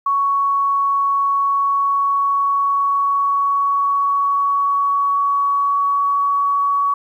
sine tone with pitch glide, 1114 to 1126.9 Hz, C#6 to C#6, +8 to +28 cents, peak -14 dBFS, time 0.06-6.94 s, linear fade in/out 5 ms, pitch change +20 cents, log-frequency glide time 1.22-6.22 s, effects 9-bit

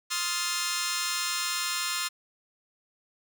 10% pulse chord, F dominant seventh, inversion second, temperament just, 1047.7 / 1257.2 / 1396.9 / 1746.1 Hz, C6 / Eb6 / F6 / A6, +2 / +18 / 0 / -14 cents, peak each -26 dBFS, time 0.1-2.09 s, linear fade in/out 20 ms, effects none

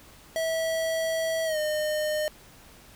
square tone with pitch glide, 650 to 610 Hz, E5 to D#5, -24 to -34 cents, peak -26 dBFS, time 0.36-2.28 s, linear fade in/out 0 ms, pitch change -110 cents, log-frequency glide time 1.45-1.58 s, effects pink hiss -52 dBFS RMS until 2.95 s

